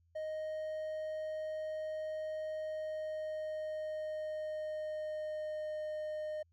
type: tone with pitch glide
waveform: triangle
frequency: 622.3 to 613.4 Hz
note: D#5 to D#5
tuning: 0 to -25 cents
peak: -35 dBFS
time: 0.15-6.43 s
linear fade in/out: 10 ms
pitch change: -25 cents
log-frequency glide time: 2.59-5.84 s
effects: added 84 Hz sine -68 dBFS peak until 6.52 s